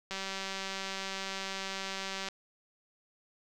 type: click train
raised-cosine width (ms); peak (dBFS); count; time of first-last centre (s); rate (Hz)
0.2; -20; 421; 0.11-2.286; 193
effects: none